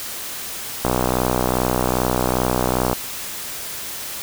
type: click train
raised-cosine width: 1 ms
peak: -4 dBFS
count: 131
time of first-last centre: 0.85-2.93 s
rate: 62.5 Hz
effects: white hiss -30 dBFS RMS until 4.22 s